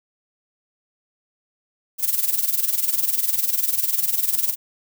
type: noise with tremolo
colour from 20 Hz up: violet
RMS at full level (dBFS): -18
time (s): 1.98-4.56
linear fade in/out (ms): 50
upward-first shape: sine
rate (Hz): 20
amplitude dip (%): 80
effects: none